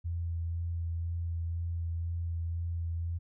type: tone with vibrato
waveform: sine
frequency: 84.3 Hz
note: E2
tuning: 39 cents sharp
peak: -31 dBFS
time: 0.04-3.19 s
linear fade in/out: 20 ms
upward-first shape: sine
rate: 2 Hz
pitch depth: 15 cents each way
effects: none